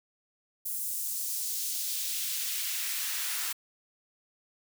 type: noise with high-pass filter sweep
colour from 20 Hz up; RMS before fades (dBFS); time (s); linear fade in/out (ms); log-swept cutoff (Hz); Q
white; -33; 0.65-3.53; 10; 10000 to 1200; 0.96
effects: none